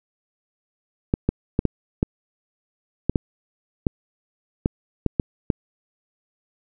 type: clicks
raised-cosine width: 3 ms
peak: -5 dBFS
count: 12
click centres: 1.139 / 1.29 / 1.591 / 1.653 / 2.029 / 3.096 / 3.158 / 3.868 / 4.659 / 5.063 / 5.198 / 5.502 s
effects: none